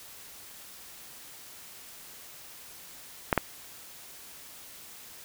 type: clicks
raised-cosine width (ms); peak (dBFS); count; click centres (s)
0.5; -7; 2; 3.328 / 3.377
effects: white hiss -48 dBFS RMS until 5.24 s